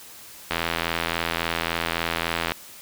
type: click train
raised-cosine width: 0.3 ms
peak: -7 dBFS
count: 169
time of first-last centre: 0.51-2.52 s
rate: 83.6 Hz
effects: white hiss -44 dBFS RMS until 2.81 s